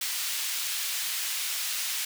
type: high-pass noise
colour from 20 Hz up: pink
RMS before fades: -31 dBFS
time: 0.01-2.05 s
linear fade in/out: 5 ms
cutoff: 2600 Hz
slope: 12 dB/octave
effects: none